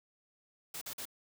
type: noise bursts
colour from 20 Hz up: white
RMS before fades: -42 dBFS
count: 3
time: 0.74-1.054 s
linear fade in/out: 5 ms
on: 74 ms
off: 46 ms
effects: none